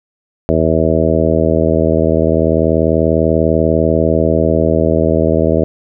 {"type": "harmonic tone", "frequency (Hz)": 80.3, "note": "E2", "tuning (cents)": -45, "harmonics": [1, 2, 3, 4, 5, 6, 7, 8], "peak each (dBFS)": [-18, -18, -18, -18, -18, -18, -18, -18], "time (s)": [0.49, 5.64], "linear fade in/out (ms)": 0, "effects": []}